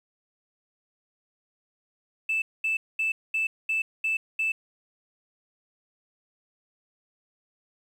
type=tone bursts; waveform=sine; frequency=2637 Hz; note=E7; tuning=in tune; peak=-22 dBFS; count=7; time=2.29-4.52 s; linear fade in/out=5 ms; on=130 ms; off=220 ms; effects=tanh soft clip ceiling -20 dBFS + 9-bit